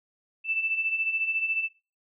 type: beating tone pair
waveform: sine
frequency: 2637 / 2651 Hz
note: E7 / E7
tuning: 0 / +9 cents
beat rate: 14 Hz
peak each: -33 / -26 dBFS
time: 0.44-1.69 s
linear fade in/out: 50 ms
effects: noise-tail reverb RT60 0.3 s tail -19 dB re dry